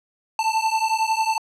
square beating tone pair, 880 / 891 Hz, A5 / A5, 0 / +22 cents, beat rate 11 Hz, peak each -23 dBFS, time 0.39-1.38 s, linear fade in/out 2 ms, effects low-pass 8000 Hz 12 dB/octave

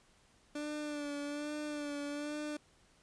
30% pulse tone with vibrato, 293.7 Hz, D4, in tune, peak -35 dBFS, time 0.55-2.57 s, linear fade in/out 5 ms, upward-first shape sine, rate 1.2 Hz, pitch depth 37 cents each way, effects pink hiss -67 dBFS RMS until 3.02 s + resampled to 22050 Hz

